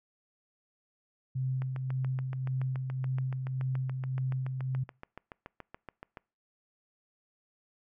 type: tone with tremolo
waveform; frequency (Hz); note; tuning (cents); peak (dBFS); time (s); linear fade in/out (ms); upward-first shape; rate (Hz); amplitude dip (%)
sine; 130.4; C3; -5; -28; 1.35-4.84; 10; sine; 1.8; 40
type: click train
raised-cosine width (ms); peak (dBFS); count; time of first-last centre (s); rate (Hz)
0.5; -28; 33; 1.62-6.172; 7.03
effects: noise-tail reverb RT60 0.4 s tail -26 dB re dry